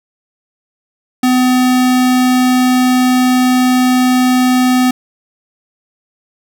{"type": "tone", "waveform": "square", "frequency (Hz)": 252.9, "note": "B3", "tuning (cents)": 41, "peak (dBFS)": -9, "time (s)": [1.23, 4.91], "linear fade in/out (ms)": 5, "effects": []}